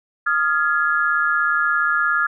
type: tone cluster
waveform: sine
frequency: 1239 / 1396 / 1681 Hz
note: D#6 / F6 / G#6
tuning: -8 / -1 / +20 cents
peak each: -22 / -19 / -21 dBFS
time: 0.26-2.27 s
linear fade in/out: 10 ms
effects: none